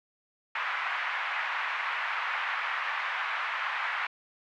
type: band-pass noise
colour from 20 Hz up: white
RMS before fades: -32 dBFS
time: 0.55-4.07 s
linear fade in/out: 5 ms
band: 900 to 2200 Hz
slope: 24 dB/octave
effects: none